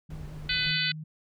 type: tone with vibrato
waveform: sine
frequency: 152.7 Hz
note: D#3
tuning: 32 cents flat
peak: -40 dBFS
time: 0.09-0.77 s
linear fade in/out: 5 ms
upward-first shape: square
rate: 5 Hz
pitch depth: 23 cents each way
type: noise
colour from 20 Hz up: brown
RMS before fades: -42 dBFS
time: 0.1-0.72 s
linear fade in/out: 5 ms
type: harmonic tone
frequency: 501 Hz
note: B4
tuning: 25 cents sharp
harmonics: 3 / 4 / 5 / 6 / 7 / 8 / 9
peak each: -33 / -33 / -33 / -33 / -33 / -33 / -33 dBFS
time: 0.49-0.92 s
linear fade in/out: 5 ms
type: tone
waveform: sine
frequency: 155.56 Hz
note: D#3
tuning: in tune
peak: -36 dBFS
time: 0.66-1.04 s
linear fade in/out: 10 ms
effects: none